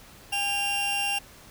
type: tone pair together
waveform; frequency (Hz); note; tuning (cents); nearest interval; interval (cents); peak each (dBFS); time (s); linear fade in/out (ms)
40% pulse; 806 / 2776; G5 / F7; +48 / -11; octave + major sixth; 2141; -30 / -25; 0.32-1.19; 10
effects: pink hiss -50 dBFS RMS until 1.5 s